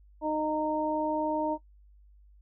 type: harmonic tone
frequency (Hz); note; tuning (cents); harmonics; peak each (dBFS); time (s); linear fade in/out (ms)
307.7; D#4; -19; 1 / 2 / 3; -31 / -31 / -31; 0.21-1.58; 50
effects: noise-tail reverb RT60 0.1 s tail -18 dB re dry + added 50 Hz sine -54 dBFS peak until 2.41 s